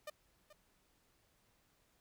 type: tone with echo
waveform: sawtooth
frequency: 603 Hz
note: D5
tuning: 46 cents sharp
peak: -39 dBFS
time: 0.07-0.1 s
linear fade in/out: 5 ms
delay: 430 ms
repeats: 1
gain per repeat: -14 dB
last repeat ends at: 0.53 s
effects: pink hiss -74 dBFS RMS until 2 s